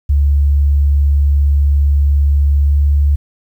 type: tone with pitch glide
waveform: sine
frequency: 71.3 to 71.92 Hz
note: C#2 to D2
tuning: +49 to -36 cents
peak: -8 dBFS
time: 0.09-3.16 s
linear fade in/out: 10 ms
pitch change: +15 cents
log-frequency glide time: 2.64-2.74 s
effects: 8-bit